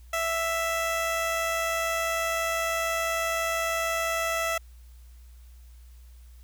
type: tone with amplitude modulation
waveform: 15% pulse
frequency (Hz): 661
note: E5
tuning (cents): +5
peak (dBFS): -18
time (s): 0.13-4.58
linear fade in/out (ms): 5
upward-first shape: sine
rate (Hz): 100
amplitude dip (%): 30
effects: added 60 Hz sine -46 dBFS peak until 6.43 s + white hiss -63 dBFS RMS until 6.43 s